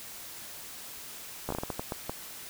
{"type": "slowing click train", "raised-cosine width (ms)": 1, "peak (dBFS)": -18, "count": 10, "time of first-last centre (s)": [1.49, 2.095], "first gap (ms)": 14, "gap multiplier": 1.37, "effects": ["white hiss -44 dBFS RMS until 2.49 s"]}